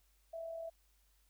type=tone with amplitude modulation; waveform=sine; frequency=659.3 Hz; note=E5; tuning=in tune; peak=-39 dBFS; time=0.33-0.7 s; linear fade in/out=10 ms; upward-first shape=sine; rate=40.8 Hz; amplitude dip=45%; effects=added 50 Hz sine -70 dBFS peak until 1.29 s + white hiss -75 dBFS RMS until 1.29 s